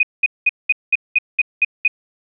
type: tone bursts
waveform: sine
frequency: 2491 Hz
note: D#7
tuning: 1 cent sharp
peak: -10 dBFS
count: 9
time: 0-1.879 s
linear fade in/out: 5 ms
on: 31 ms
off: 200 ms
effects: none